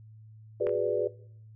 sine chord, G# half-diminished seventh, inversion third, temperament equal, 370 / 415.3 / 493.9 / 587.3 Hz, F#4 / G#4 / B4 / D5, 0 / 0 / 0 / 0 cents, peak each -32 / -30 / -29 / -31 dBFS, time 0.6-1.08 s, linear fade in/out 10 ms
clicks, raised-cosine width 0.5 ms, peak -23 / -33 dBFS, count 2, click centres 0.669 / 0.693 s
effects noise-tail reverb RT60 0.6 s tail -19 dB re dry + added 109 Hz sine -48 dBFS peak until 1.55 s

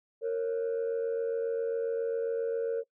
sine tone pair together, 461.8 / 549.2 Hz, A#4 / C#5, -16 / -16 cents, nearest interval minor third, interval 300 cents, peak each -27 / -33 dBFS, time 0.21-2.84 s, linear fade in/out 50 ms, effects noise-tail reverb RT60 0.1 s tail -22 dB re dry + tanh soft clip ceiling -25 dBFS

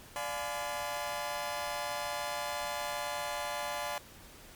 sawtooth chord, D diminished seventh, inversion none, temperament just, 587.3 / 704.8 / 845.8 / 1014.9 Hz, D5 / F5 / Ab5 / Cb6, 0 / +16 / +31 / +47 cents, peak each -35 / -37 / -36 / -37 dBFS, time 0.16-3.98 s, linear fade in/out 0 ms, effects pink hiss -53 dBFS RMS until 4.55 s + MP3 96 kbps

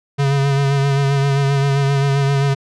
square tone with vibrato, 139 Hz, C#3, 5 cents sharp, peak -14 dBFS, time 0.18-2.55 s, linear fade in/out 20 ms, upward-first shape sine, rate 7.6 Hz, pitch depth 30 cents each way, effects low-pass 6000 Hz 12 dB/octave

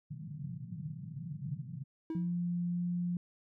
white band-pass noise, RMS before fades -42 dBFS, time 0.1-1.84 s, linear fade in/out 10 ms, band 120 to 170 Hz, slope 48 dB/octave
triangle tone with exponential decay, 322.1 Hz, E4, 40 cents flat, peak -30 dBFS, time 2.1-2.38 s, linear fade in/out 2 ms, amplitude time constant 59 ms
sine tone with pitch glide, 174.61 to 175.72 Hz, F3 to F3, 0 to +11 cents, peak -31 dBFS, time 2.15-3.17 s, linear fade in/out 2 ms, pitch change +11 cents, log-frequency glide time 2.68-2.82 s
effects none

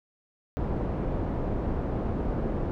pink low-pass noise, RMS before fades -29 dBFS, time 0.57-2.71 s, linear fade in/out 0 ms, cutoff 630 Hz, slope 12 dB/octave, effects none

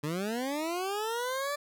20% pulse linear sweep, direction up, 141.7 to 587.3 Hz, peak -26 dBFS, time 0.03-1.56 s, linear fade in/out 10 ms, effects none

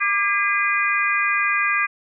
harmonic tone with a mistuned harmonic, 406.1 Hz, G#4, 39 cents flat, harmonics 3 / 4 / 5 / 6, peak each -23 / -23 / -23 / -23 dBFS, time 0-1.87 s, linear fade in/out 20 ms, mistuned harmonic 3, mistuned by -45 cents, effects none

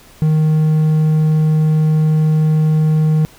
triangle tone, 155.56 Hz, D#3, in tune, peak -8 dBFS, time 0.22-3.25 s, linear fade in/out 0 ms, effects pink hiss -44 dBFS RMS until 3.38 s

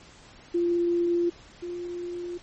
sine tone pair in turn, 345.5 / 350.5 Hz, F4 / F4, -19 / +6 cents, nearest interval unison, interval 25 cents, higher second, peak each -21 / -31 dBFS, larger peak first, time 0.54-1.3 / 1.62-2.38 s, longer neither, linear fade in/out 10 ms, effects pink hiss -51 dBFS RMS until 2.42 s + MP3 32 kbps

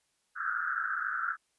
pink band-pass noise, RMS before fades -33 dBFS, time 0.35-1.37 s, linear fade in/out 50 ms, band 1300 to 1600 Hz, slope 96 dB/octave, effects white hiss -75 dBFS RMS until 1.58 s + resampled to 24000 Hz

